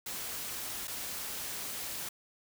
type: noise with dropouts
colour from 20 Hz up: white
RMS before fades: -39 dBFS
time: 0.06-2.09 s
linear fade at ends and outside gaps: 5 ms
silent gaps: 0.874-0.878 s
effects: none